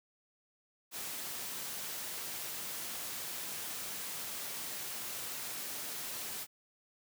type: noise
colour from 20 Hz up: white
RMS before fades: -41 dBFS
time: 0.91-6.47 s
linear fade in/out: 50 ms
effects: high-pass 100 Hz 12 dB/octave